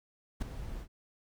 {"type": "noise with ADSR envelope", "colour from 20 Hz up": "brown", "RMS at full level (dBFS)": -28, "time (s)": [0.4, 0.88], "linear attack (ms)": 21, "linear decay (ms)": 6, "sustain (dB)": -13, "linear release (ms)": 76, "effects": []}